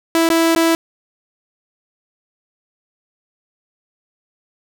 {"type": "tone with dropouts", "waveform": "sawtooth", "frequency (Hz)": 329.6, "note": "E4", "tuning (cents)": 0, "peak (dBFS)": -8, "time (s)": [0.15, 0.75], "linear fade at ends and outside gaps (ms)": 1, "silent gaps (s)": [[0.29, 0.301], [0.55, 0.561]], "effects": []}